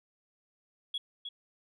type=tone with echo; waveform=sine; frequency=3347 Hz; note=G#7; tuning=13 cents sharp; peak=-30 dBFS; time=0.94-0.98 s; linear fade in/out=5 ms; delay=310 ms; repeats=1; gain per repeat=-7 dB; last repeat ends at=1.29 s; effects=tanh soft clip ceiling -28 dBFS